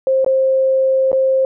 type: tone with dropouts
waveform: sine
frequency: 529 Hz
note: C5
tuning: 19 cents sharp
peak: -11 dBFS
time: 0.07-1.45 s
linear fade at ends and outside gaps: 1 ms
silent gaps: 0.246-0.263 / 1.117-1.129 s
effects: none